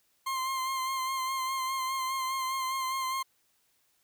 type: tone with vibrato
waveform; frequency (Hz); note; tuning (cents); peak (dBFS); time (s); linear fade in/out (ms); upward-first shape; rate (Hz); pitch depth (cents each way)
40% pulse; 1053; C6; +11; -29; 0.26-3.23; 10; sine; 4.9; 29
effects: white hiss -71 dBFS RMS until 4.03 s